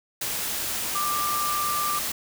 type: tone in noise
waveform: sine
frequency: 1185 Hz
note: D6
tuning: 15 cents sharp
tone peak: -25 dBFS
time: 0.95-1.99 s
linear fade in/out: 5 ms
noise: white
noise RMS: -29 dBFS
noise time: 0.21-2.12 s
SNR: +1 dB
effects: none